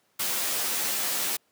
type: noise with comb filter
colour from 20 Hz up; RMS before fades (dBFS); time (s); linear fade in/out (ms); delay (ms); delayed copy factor
white; -28; 0.19-1.37; 10; 12; -0.9
effects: pink hiss -68 dBFS RMS until 1.51 s + high-pass 200 Hz 12 dB/octave